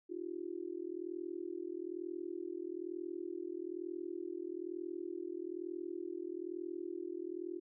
sine tone with amplitude modulation, 349.2 Hz, F4, in tune, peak -35 dBFS, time 0.09-7.6 s, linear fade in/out 20 ms, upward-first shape sine, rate 41.1 Hz, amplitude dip 100%, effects none

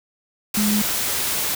sine tone in noise, 209.5 Hz, G#3, 15 cents sharp, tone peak -18 dBFS, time 0.57-0.82 s, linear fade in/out 5 ms, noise white, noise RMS -23 dBFS, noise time 0.54-1.55 s, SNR +2 dB, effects none

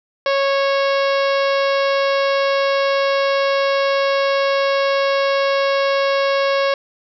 harmonic tone, 551 Hz, C#5, 11 cents flat, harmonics 1 / 2 / 3 / 4 / 5 / 6 / 7 / 8 / 9 / 10, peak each -16 / -22 / -26 / -28 / -30 / -32 / -33 / -34 / -35 / -36 dBFS, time 0.26-6.74 s, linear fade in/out 2 ms, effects none

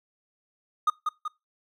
triangle tone with echo, 1233 Hz, D#6, 16 cents flat, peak -17 dBFS, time 0.87-0.9 s, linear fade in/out 5 ms, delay 190 ms, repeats 2, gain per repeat -5 dB, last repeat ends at 1.28 s, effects noise-tail reverb RT60 0.2 s tail -19 dB re dry

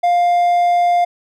triangle tone, 702 Hz, F5, 9 cents sharp, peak -9 dBFS, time 0.03-1.05 s, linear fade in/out 10 ms, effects none

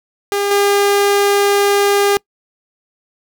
sawtooth tone with level steps, 403.5 Hz, G#4, 50 cents flat, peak -11 / -7 dBFS, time 0.32-2.17 s, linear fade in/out 0 ms, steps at 0.51 s, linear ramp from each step 2 ms, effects noise-tail reverb RT60 0.1 s tail -25 dB re dry

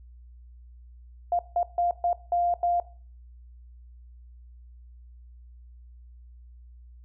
sine tone bursts at uneven times, 698.5 Hz, F5, in tune, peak -21 dBFS, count 6, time 1.32-1.39 / 1.56-1.63 / 1.78-1.91 / 2.04-2.13 / 2.32-2.54 / 2.63-2.8 s, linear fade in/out 2 ms, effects noise-tail reverb RT60 0.4 s tail -18 dB re dry + added 60 Hz sine -46 dBFS peak until 7.04 s

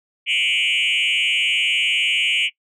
sine tone with frequency modulation, 2637 Hz, E7, in tune, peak -14 dBFS, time 0.26-2.5 s, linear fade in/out 50 ms, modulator 138 Hz, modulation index 3.1, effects noise-tail reverb RT60 0.1 s tail -21 dB re dry + tanh soft clip ceiling -15 dBFS

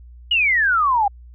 sine exponential sweep, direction down, 2960 to 781 Hz, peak -14 dBFS, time 0.31-1.08 s, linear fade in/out 5 ms, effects added 60 Hz sine -39 dBFS peak until 1.34 s

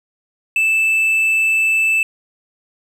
triangle tone, 2637 Hz, E7, in tune, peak -11 dBFS, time 0.56-2.03 s, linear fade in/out 2 ms, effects none

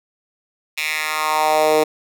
10% pulse tone with high-pass filter sweep, 154.8 Hz, D#3, 9 cents flat, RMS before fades -18 dBFS, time 0.77-1.84 s, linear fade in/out 10 ms, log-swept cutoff 2600 to 410 Hz, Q 2.6, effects none

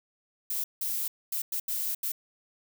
violet noise bursts at uneven times, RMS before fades -31 dBFS, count 6, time 0.5-0.64 / 0.81-1.08 / 1.32-1.42 / 1.52-1.6 / 1.68-1.95 / 2.03-2.12 s, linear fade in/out 5 ms, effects none

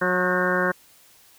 harmonic tone with a mistuned harmonic, 181.9 Hz, F#3, 29 cents flat, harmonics 1 / 2 / 3 / 4 / 5 / 6 / 7 / 8 / 9 / 10, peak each -28 / -27 / -26 / -35 / -35 / -28 / -35 / -27 / -27 / -30 dBFS, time 0.01-0.72 s, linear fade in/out 10 ms, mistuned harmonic 9, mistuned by -51 cents, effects white hiss -54 dBFS RMS until 1.38 s

